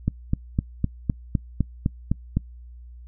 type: click train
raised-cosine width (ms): 5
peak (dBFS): -8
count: 10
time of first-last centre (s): 0.08-2.37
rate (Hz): 3.93
effects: noise-tail reverb RT60 0.1 s tail -24 dB re dry + added 60 Hz sine -40 dBFS peak until 3.07 s